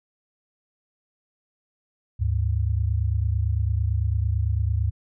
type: tone pair together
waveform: sine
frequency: 74 / 102.94 Hz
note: D2 / G#2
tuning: +14 / -15 cents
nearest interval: tritone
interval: 571 cents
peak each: -23 / -23 dBFS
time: 2.19-4.91 s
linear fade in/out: 20 ms
effects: none